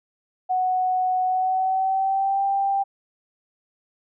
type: tone with pitch glide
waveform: sine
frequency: 740 to 788.5 Hz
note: F#5 to G5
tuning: 0 to +10 cents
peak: -19 dBFS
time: 0.49-2.84 s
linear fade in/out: 20 ms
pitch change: +110 cents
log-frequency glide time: 1.25-2.44 s
effects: none

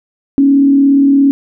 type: tone with frequency modulation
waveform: sine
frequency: 277.2 Hz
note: C#4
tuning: in tune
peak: -5 dBFS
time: 0.38-1.31 s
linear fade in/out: 0 ms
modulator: 37.2 Hz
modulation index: 0.35
effects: none

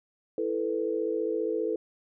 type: chord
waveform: sine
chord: E suspended fourth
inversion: none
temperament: just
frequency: 329.6 / 439.5 / 494.4 Hz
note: E4 / A4 / B4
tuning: 0 / -2 / +2 cents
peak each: -32 / -29 / -32 dBFS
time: 0.38-1.76 s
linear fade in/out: 2 ms
effects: none

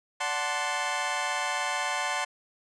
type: chord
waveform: 20% pulse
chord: D dominant seventh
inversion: none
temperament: equal with one note detuned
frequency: 581.3 / 740 / 880 / 1046.5 Hz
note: D5 / F#5 / A5 / C6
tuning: -18 / 0 / 0 / 0 cents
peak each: -32 / -28 / -28 / -27 dBFS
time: 0.2-2.25 s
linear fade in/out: 10 ms
effects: resampled to 22050 Hz

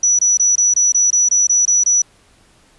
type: tone bursts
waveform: sine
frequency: 5900 Hz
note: F#8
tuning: 6 cents flat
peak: -10 dBFS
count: 11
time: 0.03-2.02 s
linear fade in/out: 5 ms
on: 160 ms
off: 23 ms
effects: pink hiss -52 dBFS RMS until 2.78 s + resampled to 24000 Hz

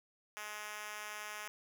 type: tone with high-pass filter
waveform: 5% pulse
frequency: 210.7 Hz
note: G#3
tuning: 25 cents sharp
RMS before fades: -45 dBFS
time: 0.37-1.48 s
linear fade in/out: 0 ms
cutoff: 780 Hz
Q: 0.6
effects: none

